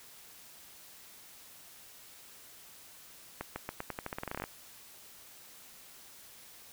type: accelerating click train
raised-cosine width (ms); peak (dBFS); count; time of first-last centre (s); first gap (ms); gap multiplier
0.5; -21; 17; 3.41-4.44; 150; 0.87
effects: white hiss -54 dBFS RMS until 6.72 s